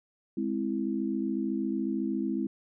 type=chord; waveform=sine; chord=Ab augmented; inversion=none; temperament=equal; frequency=207.7 / 261.6 / 329.6 Hz; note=Ab3 / C4 / E4; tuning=0 / 0 / 0 cents; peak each=-32 dBFS; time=0.37-2.47 s; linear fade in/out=5 ms; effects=none